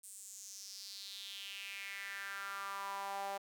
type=tone with high-pass filter sweep; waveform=sawtooth; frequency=197.7 Hz; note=G3; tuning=15 cents sharp; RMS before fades=-45 dBFS; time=0.03-3.38 s; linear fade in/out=10 ms; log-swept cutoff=8900 to 690 Hz; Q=4.2; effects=none